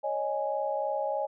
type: chord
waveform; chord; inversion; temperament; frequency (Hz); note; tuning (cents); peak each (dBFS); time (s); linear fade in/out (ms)
sine; C# suspended second; none; equal with one note detuned; 554.4 / 617.6 / 830.6; C#5 / D#5 / G#5; 0 / -13 / 0; -32; 0.03-1.27; 20
effects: none